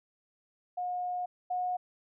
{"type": "tone pair in turn", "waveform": "sine", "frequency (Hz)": [720, 725.4], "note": ["F#5", "F#5"], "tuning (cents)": [-47, -34], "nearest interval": "unison", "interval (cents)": 13, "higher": "second", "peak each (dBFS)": [-31, -29], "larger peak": "second", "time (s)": [[0.77, 1.26], [1.5, 1.77]], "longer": "first", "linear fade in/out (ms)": 10, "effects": []}